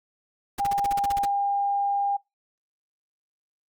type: noise bursts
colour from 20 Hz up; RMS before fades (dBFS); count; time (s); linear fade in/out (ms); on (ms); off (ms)
pink; -34; 11; 0.58-1.254; 5; 24; 41
type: tone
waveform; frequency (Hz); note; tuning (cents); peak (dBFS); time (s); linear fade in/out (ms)
sine; 803; G5; +41; -22; 0.59-2.17; 10
effects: noise-tail reverb RT60 0.2 s tail -24 dB re dry + Opus 48 kbps